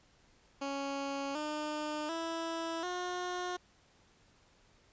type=tone with pitch steps; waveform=15% pulse; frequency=277.2 / 302.3 / 329.6 / 359.5 Hz; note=C#4 / D#4 / E4 / F#4; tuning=0 / -50 / 0 / -50 cents; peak=-29 dBFS; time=0.61-3.57 s; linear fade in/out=10 ms; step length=740 ms; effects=pink hiss -66 dBFS RMS until 4.92 s + resampled to 16000 Hz